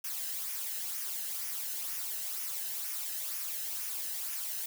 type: noise with flanger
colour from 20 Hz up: blue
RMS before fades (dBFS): -37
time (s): 0.04-4.66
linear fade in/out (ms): 5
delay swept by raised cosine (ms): 0.24 to 0.89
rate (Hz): 2.1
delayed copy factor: -0.5
effects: none